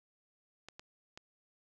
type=clicks; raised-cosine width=0.2 ms; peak=-30 dBFS; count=3; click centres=0.686 / 0.795 / 1.175 s; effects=none